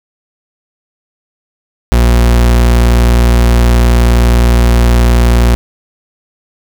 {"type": "tone", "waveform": "40% pulse", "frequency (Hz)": 59.2, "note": "A#1", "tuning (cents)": 27, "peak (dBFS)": -4, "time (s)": [1.92, 5.55], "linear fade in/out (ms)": 0, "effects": []}